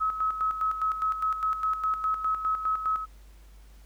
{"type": "tone with tremolo", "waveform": "sine", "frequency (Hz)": 1284, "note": "E6", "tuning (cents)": -46, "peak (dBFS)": -23, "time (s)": [0, 3.06], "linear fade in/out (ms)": 20, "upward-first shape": "square", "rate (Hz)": 4.9, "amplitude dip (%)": 60, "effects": ["added 50 Hz sine -48 dBFS peak until 3.85 s", "pink hiss -61 dBFS RMS until 3.85 s"]}